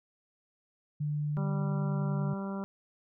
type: tone with pitch glide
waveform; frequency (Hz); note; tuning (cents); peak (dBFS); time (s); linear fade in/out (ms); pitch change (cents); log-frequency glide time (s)
sine; 148.4 to 145.35; D3 to D3; +18 to -18; -29; 1-2.34; 10; -36; 1.31-2.06
type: harmonic tone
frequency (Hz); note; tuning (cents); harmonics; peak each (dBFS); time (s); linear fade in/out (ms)
196; G3; 0; 1 / 2 / 3 / 4 / 5 / 6 / 7; -34 / -43 / -44 / -49 / -46 / -50 / -48; 1.37-2.64; 0
effects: none